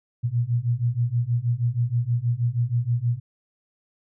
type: beating tone pair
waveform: sine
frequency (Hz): 116.54 / 122.84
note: A#2 / B2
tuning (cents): 0 / -9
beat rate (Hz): 6.3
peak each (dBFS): -24 / -23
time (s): 0.23-3.2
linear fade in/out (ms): 20
effects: none